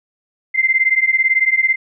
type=beating tone pair; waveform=sine; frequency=2074 / 2092 Hz; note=C7 / C7; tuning=-16 / -1 cents; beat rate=18 Hz; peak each=-15 dBFS; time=0.54-1.76 s; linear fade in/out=20 ms; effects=none